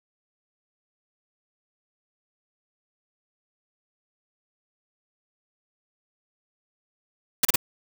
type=noise bursts; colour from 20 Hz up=white; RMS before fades=-18 dBFS; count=3; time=7.43-7.559 s; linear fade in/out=5 ms; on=21 ms; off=33 ms; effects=none